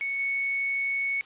sine tone with level steps, 2217 Hz, C#7, in tune, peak -27 / -25 dBFS, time 0.01-1.21 s, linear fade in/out 0 ms, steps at 0.19 s, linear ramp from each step 5 ms, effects white hiss -51 dBFS RMS until 1.25 s + resampled to 8000 Hz

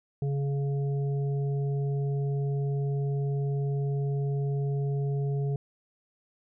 harmonic tone, 140 Hz, C#3, 18 cents sharp, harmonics 1 / 3 / 5, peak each -26 / -36 / -46 dBFS, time 0.22-5.56 s, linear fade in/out 2 ms, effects none

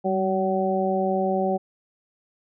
harmonic tone with a mistuned harmonic, 189.1 Hz, F#3, 38 cents sharp, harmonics 1 / 2 / 3 / 4, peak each -26 / -26 / -26 / -26 dBFS, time 0.04-1.58 s, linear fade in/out 20 ms, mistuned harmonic 1, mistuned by +34 cents, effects none

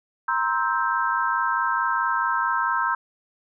sine chord, C dominant seventh, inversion third, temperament just, 941.9 / 1046.5 / 1308.1 / 1569.8 Hz, Bb5 / C6 / E6 / G6, +18 / 0 / -14 / +2 cents, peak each -26 dBFS, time 0.28-2.95 s, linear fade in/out 5 ms, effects none

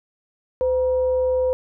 sine tone with frequency modulation, 510 Hz, C5, 44 cents flat, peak -17 dBFS, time 0.61-1.53 s, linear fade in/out 0 ms, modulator 440 Hz, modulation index 0.24, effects none

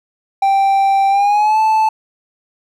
triangle tone with pitch glide, 784 to 874.9 Hz, G5 to A5, 0 to -10 cents, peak -8 dBFS, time 0.42-1.89 s, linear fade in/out 5 ms, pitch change +190 cents, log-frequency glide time 1.09-1.59 s, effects none

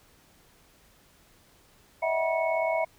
sine tone cluster, 614 / 652 / 749 / 964 / 2204 Hz, D#5 / E5 / F#5 / B5 / C#7, -23 / -19 / +21 / -42 / -11 cents, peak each -35 / -26 / -34 / -32 / -33 dBFS, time 2.02-2.85 s, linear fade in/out 10 ms, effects pink hiss -60 dBFS RMS until 2.98 s

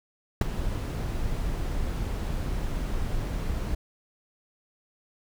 brown noise with ADSR envelope, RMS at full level -17 dBFS, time 0.41-3.75 s, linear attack 4 ms, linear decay 16 ms, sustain -12 dB, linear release 6 ms, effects none

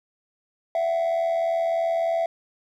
triangle tone pair together, 666.8 / 750 Hz, E5 / F#5, +20 / +23 cents, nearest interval major second, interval 203 cents, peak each -18 / -26 dBFS, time 0.75-2.26 s, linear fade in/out 2 ms, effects tanh soft clip ceiling -17 dBFS

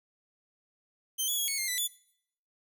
10% pulse tone with pitch steps, 3116 / 3387 / 3323 / 2209 / 2114 / 1989 / 3459 Hz, G7 / G#7 / G#7 / C#7 / C7 / B6 / A7, -11 / +33 / 0 / -7 / +17 / +12 / -30 cents, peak -21 dBFS, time 1.18-1.88 s, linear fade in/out 20 ms, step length 100 ms, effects noise-tail reverb RT60 0.7 s tail -23 dB re dry

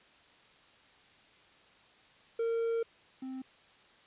triangle tone pair in turn, 459.4 / 261.5 Hz, A#4 / C4, -25 / -1 cents, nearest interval minor seventh, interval 976 cents, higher first, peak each -27 / -36 dBFS, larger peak first, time 2.39-2.83 / 3.22-3.42 s, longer first, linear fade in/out 5 ms, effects white hiss -61 dBFS RMS until 4.06 s + resampled to 8000 Hz

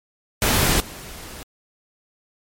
pink noise with level steps, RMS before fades -18 / -37 dBFS, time 0.42-1.43 s, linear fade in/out 0 ms, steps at 0.8 s, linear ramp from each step 2 ms, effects MP3 64 kbps

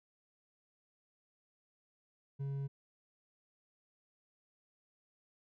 triangle tone with hard clipping, 138.59 Hz, C#3, in tune, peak -37 dBFS, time 2.39-2.68 s, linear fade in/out 20 ms, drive 7 dB, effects none

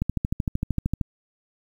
click train, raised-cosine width 5 ms, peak -11 dBFS, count 14, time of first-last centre 0.02-1.012 s, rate 13.1 Hz, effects 8-bit

